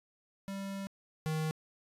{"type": "tone pair in turn", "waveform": "square", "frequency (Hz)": [196, 156.83], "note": ["G3", "D#3"], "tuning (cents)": [0, 14], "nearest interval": "major third", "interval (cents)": 386, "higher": "first", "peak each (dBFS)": [-38, -32], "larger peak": "second", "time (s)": [[0.48, 0.87], [1.26, 1.51]], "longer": "first", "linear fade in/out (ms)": 0, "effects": ["resampled to 32000 Hz"]}